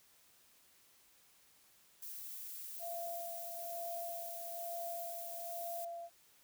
violet noise, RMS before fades -47 dBFS, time 2.02-5.85 s, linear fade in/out 5 ms
sine tone with tremolo, 683 Hz, F5, 39 cents flat, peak -40 dBFS, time 2.79-6.1 s, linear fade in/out 50 ms, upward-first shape sine, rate 1.1 Hz, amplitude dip 50%
effects white hiss -67 dBFS RMS until 6.43 s

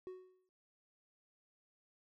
triangle tone with exponential decay, 370 Hz, F#4, in tune, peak -40 dBFS, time 0.07-0.49 s, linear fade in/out 0 ms, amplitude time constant 91 ms, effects none

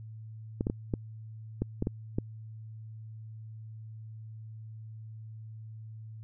clicks, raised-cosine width 3 ms, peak -16 dBFS, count 8, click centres 0.609 / 0.669 / 0.699 / 0.938 / 1.62 / 1.824 / 1.871 / 2.185 s, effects added 110 Hz sine -42 dBFS peak until 6.23 s

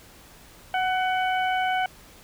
harmonic tone with a mistuned harmonic, 749 Hz, F#5, 21 cents sharp, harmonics 1 / 2 / 3 / 4, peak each -23 / -29 / -33 / -35 dBFS, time 0.74-1.86 s, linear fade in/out 2 ms, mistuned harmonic 1, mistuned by -15 cents, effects pink hiss -50 dBFS RMS until 2.23 s

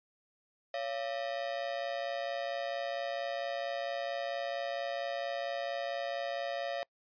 45% pulse ring-modulated tone, 622.3 Hz, D#5, in tune, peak -31 dBFS, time 0.74-6.83 s, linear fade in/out 0 ms, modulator 62.2 Hz, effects noise-tail reverb RT60 0.1 s tail -26 dB re dry + resampled to 11025 Hz

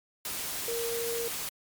sine tone in noise, 466.2 Hz, A#4, in tune, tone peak -31 dBFS, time 0.68-1.28 s, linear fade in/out 2 ms, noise white, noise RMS -35 dBFS, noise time 0.25-1.49 s, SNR +1 dB, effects MP3 96 kbps

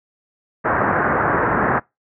white low-pass noise, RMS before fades -18 dBFS, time 0.64-1.8 s, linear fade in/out 20 ms, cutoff 1700 Hz, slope 48 dB/octave, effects noise-tail reverb RT60 0.2 s tail -24 dB re dry + high-pass 80 Hz 12 dB/octave

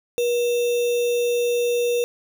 sine tone with sample-and-hold, 480 Hz, B4, 49 cents flat, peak -18 dBFS, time 0.18-2.04 s, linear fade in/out 0 ms, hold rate 3150 Hz, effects none

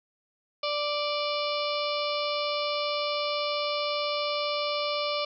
harmonic tone with a mistuned harmonic, 587.3 Hz, D5, in tune, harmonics 1 / 2 / 4 / 5 / 6 / 7 / 8 / 9, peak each -30 / -33 / -36 / -37 / -38 / -38 / -39 / -40 dBFS, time 0.63-5.25 s, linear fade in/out 5 ms, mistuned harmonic 7, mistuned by +35 cents, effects none

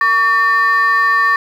sine tone pair together, 1135 / 1803.5 Hz, C#6 / A6, +41 / +42 cents, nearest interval minor sixth, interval 801 cents, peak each -11 dBFS, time 0.01-1.36 s, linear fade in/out 2 ms, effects tanh soft clip ceiling -6 dBFS + 7-bit

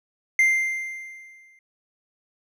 triangle tone with exponential decay, 2093 Hz, C7, in tune, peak -12 dBFS, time 0.39-1.59 s, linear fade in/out 2 ms, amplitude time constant 260 ms, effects none

